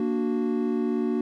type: chord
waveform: triangle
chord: Bb augmented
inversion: none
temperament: equal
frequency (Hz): 233.1 / 293.7 / 370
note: Bb3 / D4 / F#4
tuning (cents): 0 / 0 / 0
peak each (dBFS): -24 / -27 / -26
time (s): 0-1.21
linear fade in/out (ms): 2
effects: none